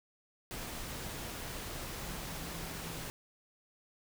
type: tone in noise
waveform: sine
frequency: 164.4 Hz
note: E3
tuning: 4 cents flat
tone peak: -47 dBFS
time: 2.03-3.08 s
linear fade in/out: 0 ms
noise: pink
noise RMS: -42 dBFS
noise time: 0.51-3.1 s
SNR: -8 dB
effects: none